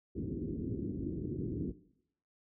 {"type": "low-pass noise", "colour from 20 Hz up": "white", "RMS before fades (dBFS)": -37, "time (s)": [0.15, 1.72], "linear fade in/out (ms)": 10, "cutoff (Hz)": 370, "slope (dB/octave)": 48, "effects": ["noise-tail reverb RT60 0.7 s tail -17 dB re dry", "high-pass 60 Hz 12 dB/octave"]}